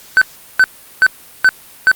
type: tone bursts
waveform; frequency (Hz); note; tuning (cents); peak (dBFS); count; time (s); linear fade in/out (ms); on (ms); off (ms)
triangle; 1523; F#6; +50; -3; 5; 0.17-1.915; 0; 45; 380
effects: white hiss -40 dBFS RMS until 1.95 s + Opus 48 kbps